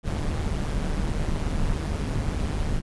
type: noise with amplitude modulation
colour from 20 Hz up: brown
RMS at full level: -23 dBFS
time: 0.03-2.82 s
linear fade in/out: 50 ms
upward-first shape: sine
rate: 152 Hz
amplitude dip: 65%
effects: resampled to 24000 Hz